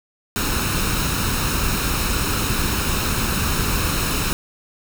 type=noise with comb filter; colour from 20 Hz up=pink; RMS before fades=-21 dBFS; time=0.36-4.33 s; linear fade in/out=0 ms; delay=0.75 ms; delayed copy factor=+0.55; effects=none